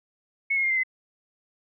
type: tone with pitch steps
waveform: sine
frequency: 2197 / 2158 / 2120 / 2082 / 2045 Hz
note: C#7 / C#7 / C7 / C7 / C7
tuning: -16 / -47 / +22 / -9 / -40 cents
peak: -21 dBFS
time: 0.5-0.835 s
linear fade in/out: 10 ms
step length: 67 ms
effects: none